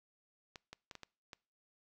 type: clicks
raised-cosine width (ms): 0.2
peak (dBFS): -30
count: 6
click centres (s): 0.558 / 0.73 / 0.912 / 0.953 / 1.033 / 1.332
effects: noise-tail reverb RT60 0.4 s tail -25 dB re dry